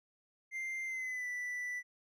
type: tone with pitch glide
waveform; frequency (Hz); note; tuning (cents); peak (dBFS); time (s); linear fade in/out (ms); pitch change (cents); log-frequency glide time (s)
triangle; 2093 to 1975.5; C7 to B6; 0 to 0; -35; 0.51-1.83; 50; -100; 0.85-1.28
effects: none